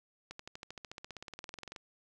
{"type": "accelerating click train", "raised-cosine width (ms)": 0.2, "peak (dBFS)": -27, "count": 25, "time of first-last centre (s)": [0.31, 1.762], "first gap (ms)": 84, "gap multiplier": 0.97, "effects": []}